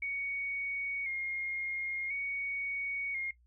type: tone with vibrato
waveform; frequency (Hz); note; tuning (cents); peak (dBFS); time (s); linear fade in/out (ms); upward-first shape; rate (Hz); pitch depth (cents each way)
sine; 2185; C#7; -26; -33; 0.02-3.31; 5; square; 0.48; 39
effects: noise-tail reverb RT60 0.1 s tail -17 dB re dry + added 60 Hz sine -62 dBFS peak until 3.46 s